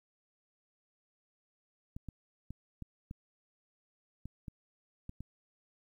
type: clicks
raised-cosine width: 5 ms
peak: -30 dBFS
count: 9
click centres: 1.965 / 2.087 / 2.506 / 2.823 / 3.111 / 4.256 / 4.482 / 5.094 / 5.206 s
effects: 11-bit